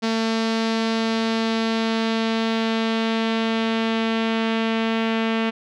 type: tone with low-pass filter sweep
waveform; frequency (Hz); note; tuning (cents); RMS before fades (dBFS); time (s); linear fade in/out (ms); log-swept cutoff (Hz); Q
sawtooth; 224.9; A3; +38; -22; 0.02-5.51; 20; 4800 to 2900; 1.9
effects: none